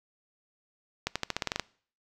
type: accelerating click train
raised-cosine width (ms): 0.2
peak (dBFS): -11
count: 10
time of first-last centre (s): 1.07-1.597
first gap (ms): 86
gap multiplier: 0.9
effects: noise-tail reverb RT60 0.5 s tail -23 dB re dry